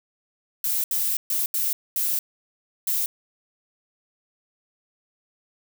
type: noise bursts at uneven times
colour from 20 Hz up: violet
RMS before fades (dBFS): -24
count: 6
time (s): 0.64-0.84 / 0.91-1.17 / 1.3-1.46 / 1.54-1.73 / 1.96-2.19 / 2.87-3.06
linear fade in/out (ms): 2
effects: none